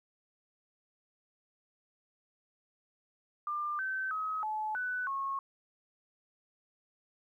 sine tone with pitch steps, 1195 / 1540 / 1273 / 861 / 1494 / 1092 Hz, D6 / G6 / D#6 / A5 / F#6 / C#6, +30 / -31 / +39 / -38 / +16 / -26 cents, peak -32 dBFS, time 3.47-5.39 s, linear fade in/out 2 ms, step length 320 ms, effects 12-bit

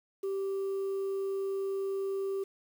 sine tone, 390 Hz, G4, 9 cents flat, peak -28 dBFS, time 0.23-2.44 s, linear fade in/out 10 ms, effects tanh soft clip ceiling -29 dBFS + 9-bit

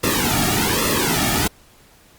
pink noise with flanger, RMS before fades -19 dBFS, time 0.03-1.48 s, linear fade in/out 10 ms, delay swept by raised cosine 1.3 to 1.99 ms, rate 1.2 Hz, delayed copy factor -0.85, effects pink hiss -51 dBFS RMS until 2.18 s + Opus 48 kbps

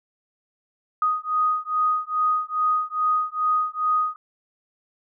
sine beating tone pair, 1244.5 / 1246.9 Hz, D#6 / D#6, 0 / +3 cents, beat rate 2.4 Hz, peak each -23 dBFS, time 1.02-4.16 s, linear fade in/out 2 ms, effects none

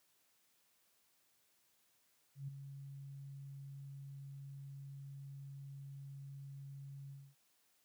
sine tone with ADSR envelope, 138.4 Hz, C#3, 2 cents flat, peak -39 dBFS, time 2.35-7.35 s, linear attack 130 ms, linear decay 8 ms, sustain -8 dB, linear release 250 ms, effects white hiss -75 dBFS RMS until 7.84 s + high-pass 80 Hz 12 dB/octave

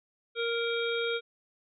harmonic tone, 466.2 Hz, A#4, in tune, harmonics 1 / 3 / 5 / 7 / 8, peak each -30 / -35 / -37 / -38 / -39 dBFS, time 0.35-1.21 s, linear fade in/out 50 ms, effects none

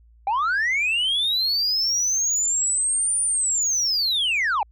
sine linear two-way sweep, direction up then down, 760 to 9397 to 760 Hz, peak -17 dBFS, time 0.27-4.63 s, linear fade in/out 2 ms, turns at 3.22 s, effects tanh soft clip ceiling -18 dBFS + added 57 Hz sine -50 dBFS peak until 4.71 s

